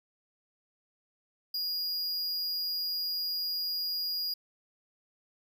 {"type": "tone", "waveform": "square", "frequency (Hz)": 4864, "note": "D#8", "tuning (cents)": -40, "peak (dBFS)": -31, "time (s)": [1.54, 4.34], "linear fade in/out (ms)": 5, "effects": []}